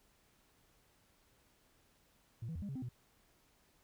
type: tone with pitch steps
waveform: sine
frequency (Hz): 114.2 / 163.1 / 82.7 / 202.2 / 137 / 258.9 / 122.3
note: A#2 / E3 / E2 / G#3 / C#3 / C4 / B2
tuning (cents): -35 / -18 / +6 / -46 / -20 / -18 / -16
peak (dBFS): -38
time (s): 2.42-2.889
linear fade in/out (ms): 5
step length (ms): 67
effects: tanh soft clip ceiling -37 dBFS + pink hiss -71 dBFS RMS until 3.83 s